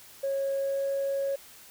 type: tone with pitch glide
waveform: sine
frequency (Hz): 548 to 551.2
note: C#5 to C#5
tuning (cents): -20 to -10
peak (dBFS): -25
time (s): 0.23-1.36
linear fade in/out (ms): 10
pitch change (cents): +10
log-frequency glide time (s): 0.56-0.89
effects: tanh soft clip ceiling -23 dBFS + white hiss -51 dBFS RMS until 1.7 s